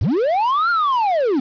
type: linear two-way sweep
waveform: triangle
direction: up then down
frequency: 67.6 to 1428 to 242.3 Hz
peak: -13 dBFS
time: 0.01-1.4 s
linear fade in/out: 5 ms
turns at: 0.7 s
effects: resampled to 11025 Hz + 7-bit